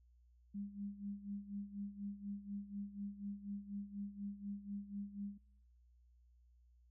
sine tone with tremolo, 201.6 Hz, G3, 49 cents sharp, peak -40 dBFS, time 0.54-5.38 s, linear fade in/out 10 ms, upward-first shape sine, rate 4.1 Hz, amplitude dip 80%, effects noise-tail reverb RT60 0.9 s tail -26 dB re dry + added 60 Hz sine -65 dBFS peak until 6.9 s

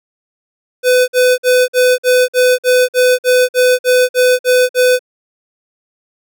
square tone bursts, 502 Hz, B4, 28 cents sharp, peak -8 dBFS, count 14, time 0.83-4.993 s, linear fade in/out 50 ms, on 250 ms, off 51 ms, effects none

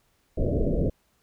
pink low-pass noise, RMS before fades -24 dBFS, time 0.37-0.9 s, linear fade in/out 10 ms, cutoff 640 Hz, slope 96 dB/octave, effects pink hiss -68 dBFS RMS until 1.22 s

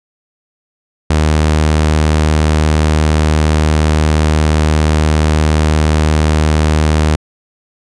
sawtooth tone, 77.1 Hz, D#2, 15 cents flat, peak -5 dBFS, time 1.1-7.16 s, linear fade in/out 5 ms, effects resampled to 22050 Hz

